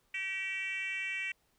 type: tone with frequency modulation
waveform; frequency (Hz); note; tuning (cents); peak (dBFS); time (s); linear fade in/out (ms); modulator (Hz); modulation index
sine; 2310; D7; -29; -32; 0.14-1.32; 5; 385; 1.2
effects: tanh soft clip ceiling -31 dBFS + pink hiss -73 dBFS RMS until 1.58 s